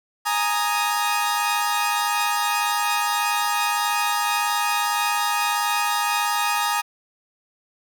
sawtooth chord, Ab suspended second, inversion none, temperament equal, 830.6 / 932.3 / 1244.5 Hz, Ab5 / Bb5 / Eb6, 0 / 0 / 0 cents, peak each -21 dBFS, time 0.25-6.82 s, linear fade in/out 20 ms, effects none

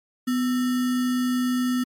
sine tone with sample-and-hold, 249.9 Hz, B3, 21 cents sharp, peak -20 dBFS, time 0.27-1.84 s, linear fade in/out 10 ms, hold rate 1575 Hz, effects MP3 64 kbps

